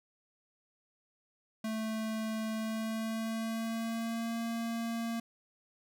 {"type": "tone with pitch glide", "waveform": "square", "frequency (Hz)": [220, 230.1], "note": ["A3", "A#3"], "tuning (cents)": [0, -22], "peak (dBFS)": -34, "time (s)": [1.64, 5.2], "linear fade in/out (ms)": 5, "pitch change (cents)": 78, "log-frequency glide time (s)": [2.55, 4.38], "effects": []}